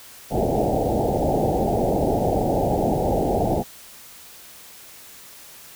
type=low-pass noise; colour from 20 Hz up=white; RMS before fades=-21 dBFS; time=0.3-3.64 s; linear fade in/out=50 ms; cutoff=820 Hz; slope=96 dB/octave; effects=white hiss -44 dBFS RMS until 5.75 s